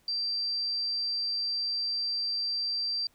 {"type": "tone", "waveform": "sine", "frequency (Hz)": 4699, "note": "D8", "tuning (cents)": 0, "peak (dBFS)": -28, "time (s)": [0.08, 3.07], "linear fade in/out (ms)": 2, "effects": ["pink hiss -66 dBFS RMS until 3.14 s"]}